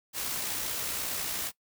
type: noise with amplitude modulation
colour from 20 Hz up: white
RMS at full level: -32 dBFS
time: 0.13-1.52 s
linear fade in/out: 50 ms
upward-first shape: sine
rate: 62.1 Hz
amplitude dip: 30%
effects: noise-tail reverb RT60 0.1 s tail -20 dB re dry